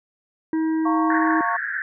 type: harmonic tone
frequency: 318.9 Hz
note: D#4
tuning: 43 cents sharp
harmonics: 1 / 3 / 5 / 6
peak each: -19 / -35 / -40 / -43 dBFS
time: 0.53-1.41 s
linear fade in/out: 2 ms
type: chord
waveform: sine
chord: Bb minor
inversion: second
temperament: equal with one note detuned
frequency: 698.5 / 917.4 / 1108.7 Hz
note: F5 / Bb5 / Db6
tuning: 0 / -28 / 0 cents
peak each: -27 / -27 / -23 dBFS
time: 0.85-1.57 s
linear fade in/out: 10 ms
type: band-pass noise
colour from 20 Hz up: white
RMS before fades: -27 dBFS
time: 1.1-1.82 s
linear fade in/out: 2 ms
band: 1500 to 1800 Hz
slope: 96 dB/octave
effects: none